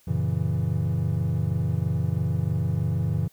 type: chord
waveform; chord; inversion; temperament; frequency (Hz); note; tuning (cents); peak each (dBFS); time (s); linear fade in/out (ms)
triangle; F# dominant seventh; none; equal with one note detuned; 92.5 / 115.8 / 138.59 / 164.81; F#2 / A#2 / C#3 / E3; 0 / -11 / 0 / 0; -26; 0.07-3.28; 10
effects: white hiss -60 dBFS RMS until 3.32 s